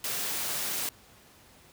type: high-pass noise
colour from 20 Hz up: white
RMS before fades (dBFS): -32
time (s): 0.04-0.89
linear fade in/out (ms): 2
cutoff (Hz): 120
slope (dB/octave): 12
effects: pink hiss -56 dBFS RMS until 1.72 s + high-pass 60 Hz 12 dB/octave